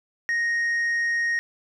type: tone with tanh clipping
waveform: sine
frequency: 1867 Hz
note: A#6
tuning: 2 cents sharp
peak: -22 dBFS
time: 0.29-1.39 s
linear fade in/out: 0 ms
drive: 3 dB
effects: none